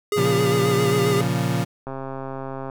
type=tone with vibrato; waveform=square; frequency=406.8 Hz; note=G#4; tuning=36 cents flat; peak=-20 dBFS; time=0.12-1.21 s; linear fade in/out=2 ms; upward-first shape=sine; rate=7.5 Hz; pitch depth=41 cents each way
type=chord; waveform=35% pulse; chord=Bb minor; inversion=none; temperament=equal with one note detuned; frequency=117.76 / 138.59 / 174.61 Hz; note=Bb2 / Db3 / F3; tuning=+18 / 0 / 0 cents; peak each=-23 dBFS; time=0.16-1.65 s; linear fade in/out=20 ms
type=click train; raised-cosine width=1 ms; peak=-18 dBFS; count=112; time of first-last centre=1.87-2.698 s; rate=134 Hz
effects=none